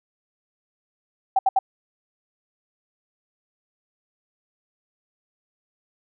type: tone bursts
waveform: sine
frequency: 771 Hz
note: G5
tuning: 29 cents flat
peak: -14 dBFS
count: 3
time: 1.36-1.59 s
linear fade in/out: 5 ms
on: 30 ms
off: 70 ms
effects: none